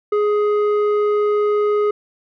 square tone with low-pass filter, 417.2 Hz, G#4, 8 cents sharp, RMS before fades -17 dBFS, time 0.12-1.91 s, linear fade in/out 5 ms, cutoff 1100 Hz, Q 1.2, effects none

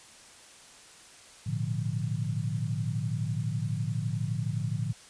sine tone cluster, 109.8 / 121.7 / 149 / 176.6 Hz, A2 / B2 / D3 / F3, -3 / -25 / +25 / +20 cents, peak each -32 / -34 / -33 / -37 dBFS, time 1.46-4.93 s, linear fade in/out 10 ms, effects white hiss -52 dBFS RMS until 5.09 s + resampled to 22050 Hz

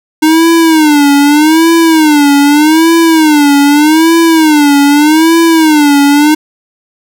square tone with vibrato, 307.1 Hz, D#4, 23 cents flat, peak -4 dBFS, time 0.22-6.35 s, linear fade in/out 10 ms, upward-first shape sine, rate 0.82 Hz, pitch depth 140 cents each way, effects none

